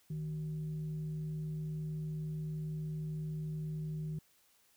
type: tone with frequency modulation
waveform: sine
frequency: 155.56 Hz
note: D#3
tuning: in tune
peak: -36 dBFS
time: 0.1-4.19 s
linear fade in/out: 5 ms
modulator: 222 Hz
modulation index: 0.23
effects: white hiss -69 dBFS RMS until 4.76 s